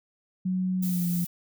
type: tone with pitch glide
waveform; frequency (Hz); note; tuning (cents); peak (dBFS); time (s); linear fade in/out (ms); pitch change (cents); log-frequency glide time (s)
sine; 185 to 174.62; F#3 to F3; 0 to 0; -24; 0.45-1.25; 10; -100; 0.81-1.05
type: noise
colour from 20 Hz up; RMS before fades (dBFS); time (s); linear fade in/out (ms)
violet; -36; 0.82-1.27; 10
effects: none